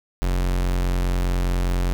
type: tone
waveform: 45% pulse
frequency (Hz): 44.9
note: F1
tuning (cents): +49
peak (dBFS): -19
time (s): 0.22-1.93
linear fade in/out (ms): 0
effects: none